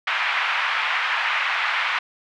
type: band-pass noise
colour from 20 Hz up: white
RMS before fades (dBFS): -23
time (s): 0.07-1.99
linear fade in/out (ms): 5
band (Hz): 910 to 2600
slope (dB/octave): 24
effects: none